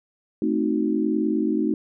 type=chord; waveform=sine; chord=A diminished seventh; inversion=none; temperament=equal; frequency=220 / 261.6 / 311.1 / 370 Hz; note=A3 / C4 / Eb4 / Gb4; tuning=0 / 0 / 0 / 0 cents; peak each=-25 / -27 / -23 / -28 dBFS; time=0.42-1.74 s; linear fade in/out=2 ms; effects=none